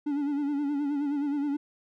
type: tone with vibrato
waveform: triangle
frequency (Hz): 287.2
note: D4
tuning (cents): -39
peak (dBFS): -24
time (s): 0.06-1.57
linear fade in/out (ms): 10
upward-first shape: sine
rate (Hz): 9.5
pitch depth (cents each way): 62
effects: none